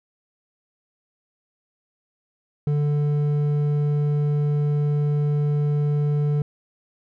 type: tone with hard clipping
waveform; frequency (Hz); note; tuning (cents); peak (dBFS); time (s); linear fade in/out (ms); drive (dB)
sine; 146.83; D3; 0; -20; 2.67-6.42; 2; 6
effects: none